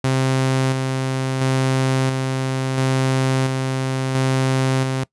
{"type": "tone with tremolo", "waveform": "sawtooth", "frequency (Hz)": 131.9, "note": "C3", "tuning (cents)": 14, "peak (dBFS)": -12, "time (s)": [0.04, 5.04], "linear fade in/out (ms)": 5, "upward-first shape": "square", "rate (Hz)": 0.73, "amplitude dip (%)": 35, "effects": ["noise-tail reverb RT60 0.1 s tail -22 dB re dry", "resampled to 24000 Hz"]}